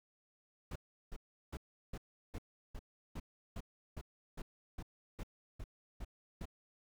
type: noise bursts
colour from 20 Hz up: brown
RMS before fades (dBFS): -43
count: 15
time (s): 0.71-6.455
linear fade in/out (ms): 5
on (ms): 47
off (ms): 360
effects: none